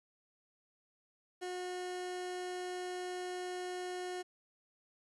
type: tone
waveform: 30% pulse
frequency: 362.3 Hz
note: F#4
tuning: 36 cents flat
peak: -36 dBFS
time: 1.41-4.23 s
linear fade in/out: 20 ms
effects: resampled to 24000 Hz + 11-bit